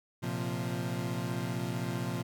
30% pulse chord, Bb suspended second, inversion none, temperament equal with one note detuned, 115.27 / 130.81 / 174.61 Hz, Bb2 / C3 / F3, -19 / 0 / 0 cents, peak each -34 dBFS, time 0.22-2.23 s, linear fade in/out 20 ms, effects none

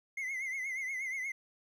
triangle tone with vibrato, 2093 Hz, C7, in tune, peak -33 dBFS, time 0.17-1.32 s, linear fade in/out 5 ms, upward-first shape triangle, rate 8.4 Hz, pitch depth 97 cents each way, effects 12-bit

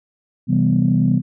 sine chord, C major seventh, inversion none, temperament equal, 130.81 / 164.81 / 196 / 246.9 Hz, C3 / E3 / G3 / B3, 0 / 0 / 0 / 0 cents, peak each -18 dBFS, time 0.47-1.22 s, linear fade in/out 50 ms, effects tanh soft clip ceiling -4 dBFS

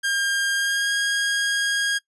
sawtooth tone with pitch glide, 1608 to 1632.3 Hz, G6 to G#6, +44 to -30 cents, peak -17 dBFS, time 0.03-1.99 s, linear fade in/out 20 ms, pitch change +26 cents, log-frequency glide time 0.54-0.92 s, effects noise-tail reverb RT60 0.1 s tail -21 dB re dry + resampled to 24000 Hz

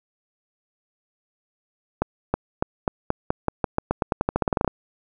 accelerating click train, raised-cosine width 1 ms, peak -6 dBFS, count 22, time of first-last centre 2.02-4.677 s, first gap 320 ms, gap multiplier 0.89, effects none

